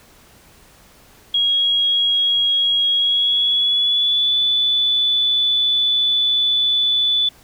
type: tone with pitch glide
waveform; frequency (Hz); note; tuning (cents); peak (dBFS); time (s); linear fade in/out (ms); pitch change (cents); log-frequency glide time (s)
sine; 3299 to 3477; G#7 to A7; -12 to -21; -14; 1.34-7.29; 5; +91; 2.94-4.37
effects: pink hiss -49 dBFS RMS until 7.43 s